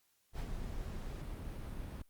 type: noise with ADSR envelope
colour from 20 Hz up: brown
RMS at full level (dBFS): -37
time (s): 0.33-2.02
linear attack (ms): 62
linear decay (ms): 61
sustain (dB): -5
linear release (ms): 4
effects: white hiss -75 dBFS RMS until 2.09 s + Opus 48 kbps